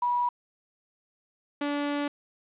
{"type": "tone pair in turn", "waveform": ["sine", "sawtooth"], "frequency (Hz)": [972, 289], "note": ["B5", "D4"], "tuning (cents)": [-28, -28], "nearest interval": "octave + major sixth", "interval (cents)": 2100, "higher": "first", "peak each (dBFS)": -23, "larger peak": "neither", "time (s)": [[0.02, 0.29], [1.61, 2.08]], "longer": "second", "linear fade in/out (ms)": 5, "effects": ["resampled to 8000 Hz", "9-bit"]}